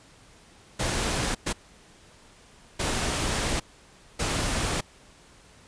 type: noise bursts at uneven times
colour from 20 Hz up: pink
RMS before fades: -27 dBFS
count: 4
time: 0.79-1.35 / 1.46-1.53 / 2.79-3.6 / 4.19-4.81 s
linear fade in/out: 10 ms
effects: pink hiss -54 dBFS RMS until 5.67 s + resampled to 22050 Hz